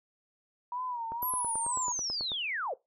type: tone with vibrato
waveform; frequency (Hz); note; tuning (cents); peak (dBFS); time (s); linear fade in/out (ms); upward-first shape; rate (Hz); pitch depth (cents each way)
sine; 959; A#5; +49; -33; 0.72-1.92; 2; sine; 2.1; 100
type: click train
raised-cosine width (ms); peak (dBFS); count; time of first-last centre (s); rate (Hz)
1; -28; 12; 1.12-2.318; 9.18
type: linear sweep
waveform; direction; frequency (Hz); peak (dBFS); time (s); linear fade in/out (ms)
sine; down; 11840 to 440; -31; 1.22-2.74; 5
effects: noise-tail reverb RT60 0.2 s tail -20 dB re dry

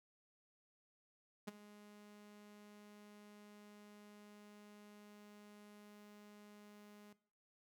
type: tone with ADSR envelope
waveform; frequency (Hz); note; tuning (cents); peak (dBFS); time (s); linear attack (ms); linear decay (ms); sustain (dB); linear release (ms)
sawtooth; 207.7; G#3; 0; -37; 1.47-7.13; 12; 17; -17; 3
effects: noise-tail reverb RT60 0.5 s tail -17 dB re dry

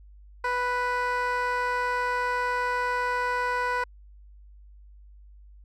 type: tone with band-pass filter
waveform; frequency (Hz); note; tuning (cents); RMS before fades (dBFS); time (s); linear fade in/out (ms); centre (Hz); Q
15% pulse; 493.9; B4; 0; -27; 0.44-3.84; 5; 1100; 1
effects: added 50 Hz sine -47 dBFS peak until 5.64 s

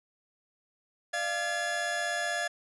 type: tone cluster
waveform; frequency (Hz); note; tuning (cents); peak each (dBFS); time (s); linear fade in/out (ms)
40% pulse; 596 / 692 / 1700; D5 / F5 / G#6; +25 / -16 / +40; -37 / -33 / -31; 1.13-2.48; 10
effects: resampled to 24000 Hz

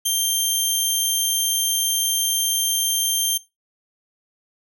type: tone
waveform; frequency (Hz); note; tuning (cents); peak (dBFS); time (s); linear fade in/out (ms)
15% pulse; 3163; G7; +15; -11; 0.05-3.38; 10
effects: noise-tail reverb RT60 0.2 s tail -18 dB re dry

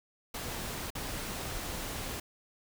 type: noise with dropouts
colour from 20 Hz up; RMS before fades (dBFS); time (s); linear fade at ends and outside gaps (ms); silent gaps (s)
pink; -38; 0.34-2.2; 5; 0.904-0.951
effects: none

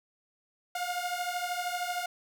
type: beating tone pair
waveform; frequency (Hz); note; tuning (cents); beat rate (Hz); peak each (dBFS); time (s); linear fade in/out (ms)
sawtooth; 707 / 720; F5 / F#5; +21 / -47; 13; -30 / -31; 0.75-2.06; 5
effects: none

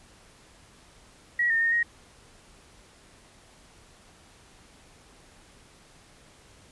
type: tone with pitch steps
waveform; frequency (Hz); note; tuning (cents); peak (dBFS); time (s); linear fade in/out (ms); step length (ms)
sine; 1917 / 1823 / 1840 / 1878; A#6 / A#6 / A#6 / A#6; +48 / -39 / -23 / +12; -21; 1.39-1.83; 5; 110
effects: pink hiss -55 dBFS RMS until 6.71 s + resampled to 24000 Hz

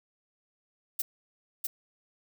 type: noise with echo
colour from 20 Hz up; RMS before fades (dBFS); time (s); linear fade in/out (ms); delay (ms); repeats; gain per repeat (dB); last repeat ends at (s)
violet; -30; 0.99-1.02; 5; 650; 1; -2; 1.67
effects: none

